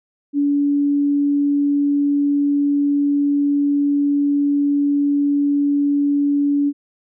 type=tone; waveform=sine; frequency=286.1 Hz; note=D4; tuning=45 cents flat; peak=-14 dBFS; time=0.33-6.73 s; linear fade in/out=50 ms; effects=none